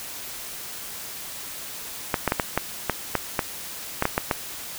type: clicks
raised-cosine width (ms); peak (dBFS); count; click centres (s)
0.5; -5; 12; 2.142 / 2.277 / 2.321 / 2.398 / 2.576 / 2.897 / 3.153 / 3.392 / 4.024 / 4.054 / 4.179 / 4.312
effects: white hiss -36 dBFS RMS until 4.78 s